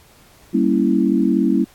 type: chord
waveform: sine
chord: G diminished seventh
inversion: none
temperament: equal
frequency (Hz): 196 / 233.1 / 277.2 / 329.6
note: G3 / Bb3 / Db4 / Fb4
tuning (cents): 0 / 0 / 0 / 0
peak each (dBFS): -19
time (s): 0.53-1.65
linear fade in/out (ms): 20
effects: pink hiss -50 dBFS RMS until 1.74 s + AAC 64 kbps